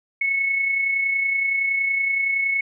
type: tone with amplitude modulation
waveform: sine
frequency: 2200 Hz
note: C#7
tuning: 14 cents flat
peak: -17 dBFS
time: 0.21-2.61 s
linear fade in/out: 5 ms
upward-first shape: sine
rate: 30.7 Hz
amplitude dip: 40%
effects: none